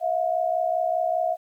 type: tone pair together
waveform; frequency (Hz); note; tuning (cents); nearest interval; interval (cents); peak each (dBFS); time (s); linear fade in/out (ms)
sine; 650 / 715; E5 / F5; -24 / +41; major second; 165; -24; 0-1.37; 50
effects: 10-bit